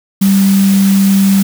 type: tone in noise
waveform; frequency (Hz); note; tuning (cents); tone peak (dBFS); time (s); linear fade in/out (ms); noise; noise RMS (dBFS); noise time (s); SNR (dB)
sine; 195.5; G3; -4; -6; 0.21-1.43; 10; white; -22; 0.21-1.43; +13
effects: none